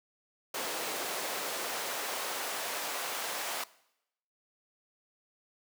pink noise with high-pass filter sweep, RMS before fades -36 dBFS, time 0.54-3.64 s, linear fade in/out 5 ms, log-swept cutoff 460 to 690 Hz, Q 1, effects noise-tail reverb RT60 0.8 s tail -20 dB re dry

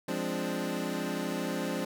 25% pulse chord, D half-diminished seventh, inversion first, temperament equal, 174.61 / 207.7 / 261.6 / 293.7 Hz, F3 / Ab3 / C4 / D4, 0 / 0 / 0 / 0 cents, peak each -33 dBFS, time 0.08-1.85 s, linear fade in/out 5 ms, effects none

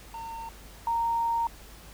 triangle / sine tone pair in turn, 912 / 926.3 Hz, A#5 / A#5, -38 / -11 cents, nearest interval unison, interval 27 cents, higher second, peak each -34 / -24 dBFS, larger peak second, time 0.14-0.49 / 0.87-1.47 s, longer second, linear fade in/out 2 ms, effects added 50 Hz sine -49 dBFS peak until 1.93 s + pink hiss -50 dBFS RMS until 1.93 s

